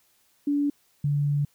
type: tone pair in turn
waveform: sine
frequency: 287.7 / 144.52 Hz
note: D4 / D3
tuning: -36 / -27 cents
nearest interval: octave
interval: 1191 cents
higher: first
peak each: -21 dBFS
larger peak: neither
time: 0.47-0.7 / 1.04-1.45 s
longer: second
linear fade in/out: 5 ms
effects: white hiss -65 dBFS RMS until 1.54 s